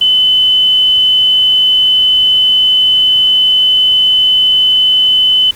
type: tone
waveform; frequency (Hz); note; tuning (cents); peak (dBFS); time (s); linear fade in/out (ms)
sine; 3024; F#7; +37; -6; 0.01-5.51; 5
effects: pink hiss -36 dBFS RMS until 5.55 s